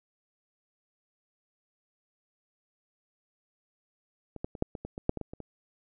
clicks, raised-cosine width 2 ms, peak -27 / -19 / -27 / -12 / -24 / -24 / -24 / -10 / -21 / -22 / -27 / -27 dBFS, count 12, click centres 4.363 / 4.445 / 4.552 / 4.624 / 4.752 / 4.85 / 4.979 / 5.094 / 5.173 / 5.213 / 5.335 / 5.403 s, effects none

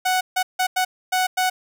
sawtooth tone bursts at uneven times, 741 Hz, F#5, 2 cents sharp, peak -14 dBFS, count 6, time 0.05-0.21 / 0.36-0.43 / 0.59-0.67 / 0.76-0.85 / 1.12-1.27 / 1.37-1.5 s, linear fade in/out 10 ms, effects none

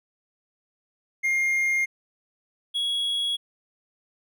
triangle tone pair in turn, 2123 / 3334 Hz, C7 / G#7, +25 / +6 cents, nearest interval minor sixth, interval 781 cents, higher second, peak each -19 / -22 dBFS, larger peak first, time 1.23-1.86 / 2.74-3.37 s, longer neither, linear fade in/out 20 ms, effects none

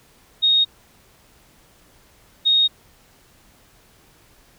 sine tone pair in turn, 3729 / 3729 Hz, A#7 / A#7, 0 / 0 cents, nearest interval unison, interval 0 cents, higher neither, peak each -13 dBFS, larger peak neither, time 0.42-0.65 / 2.45-2.68 s, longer neither, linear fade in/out 20 ms, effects pink hiss -54 dBFS RMS until 4.58 s

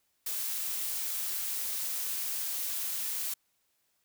blue noise, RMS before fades -34 dBFS, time 0.26-3.34 s, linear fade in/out 5 ms, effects white hiss -75 dBFS RMS until 4.04 s

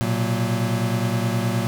square tone cluster, 115.7 / 125.3 / 184.6 / 231.6 Hz, A#2 / B2 / F#3 / A#3, -13 / +25 / -4 / -11 cents, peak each -24 / -28 / -28 / -28 dBFS, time 0.01-1.67 s, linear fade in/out 0 ms, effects none

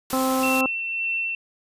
white noise, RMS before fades -31 dBFS, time 0.1-0.61 s, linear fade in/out 2 ms
harmonic tone, 261.6 Hz, C4, in tune, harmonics 1 / 2 / 3 / 4 / 5, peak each -23 / -26 / -28 / -29 / -30 dBFS, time 0.13-0.66 s, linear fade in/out 0 ms
sine tone with tremolo, 2696 Hz, E7, 38 cents sharp, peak -22 dBFS, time 0.43-1.35 s, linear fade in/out 2 ms, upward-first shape sine, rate 1.8 Hz, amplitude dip 35%
effects resampled to 32000 Hz

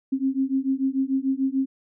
sine beating tone pair, 264.1 / 270.9 Hz, C4 / C#4, +16 / -40 cents, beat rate 6.8 Hz, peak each -24 dBFS, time 0.12-1.66 s, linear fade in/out 10 ms, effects none

